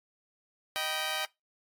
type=chord; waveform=10% pulse; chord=Eb augmented; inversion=none; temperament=just; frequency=622.3 / 777.8 / 972.3 Hz; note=Eb5 / G5 / B5; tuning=0 / -14 / -27 cents; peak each=-27 / -26 / -31 dBFS; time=0.76-1.25 s; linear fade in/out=0 ms; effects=noise-tail reverb RT60 0.2 s tail -23 dB re dry + AAC 64 kbps